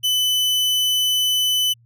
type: tone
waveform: 40% pulse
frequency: 3000 Hz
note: F#7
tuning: 23 cents sharp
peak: -16 dBFS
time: 0.03-1.74 s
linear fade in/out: 20 ms
effects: added 117 Hz sine -51 dBFS peak until 1.85 s